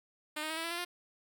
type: tone with pitch steps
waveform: 5% pulse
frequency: 303.9 / 311.5 / 319.4 / 327.4 / 335.6 / 344.1 / 352.7 Hz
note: D#4 / D#4 / D#4 / E4 / E4 / F4 / F4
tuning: -41 / +2 / +45 / -12 / +31 / -26 / +17 cents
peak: -24 dBFS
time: 0.36-0.85 s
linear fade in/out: 10 ms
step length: 70 ms
effects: none